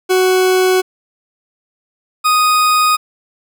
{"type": "tone pair in turn", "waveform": "40% pulse", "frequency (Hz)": [371.5, 1244.2], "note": ["F#4", "D#6"], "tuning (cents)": [7, 0], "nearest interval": "octave + major sixth", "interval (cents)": 2093, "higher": "second", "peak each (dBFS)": -9, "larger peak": "neither", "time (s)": [[0.09, 0.82], [2.24, 2.97]], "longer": "neither", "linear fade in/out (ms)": 20, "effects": []}